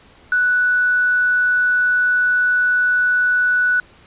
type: tone with quantisation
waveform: sine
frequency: 1480 Hz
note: F#6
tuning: in tune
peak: -13 dBFS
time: 0.32-3.8 s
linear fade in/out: 2 ms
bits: 6
effects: pink hiss -48 dBFS RMS until 4.06 s + resampled to 8000 Hz